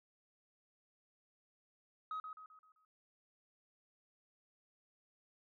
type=tone with echo; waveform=sine; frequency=1266 Hz; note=D#6; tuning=30 cents sharp; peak=-37 dBFS; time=2.11-2.2 s; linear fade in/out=2 ms; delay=130 ms; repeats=5; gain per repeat=-7 dB; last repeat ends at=2.85 s; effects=tanh soft clip ceiling -37 dBFS